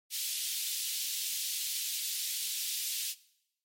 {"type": "high-pass noise", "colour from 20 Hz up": "pink", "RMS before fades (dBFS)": -35, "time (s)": [0.1, 3.15], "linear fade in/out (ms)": 50, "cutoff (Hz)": 3100, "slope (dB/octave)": 24, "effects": ["noise-tail reverb RT60 0.8 s tail -20 dB re dry", "MP3 64 kbps"]}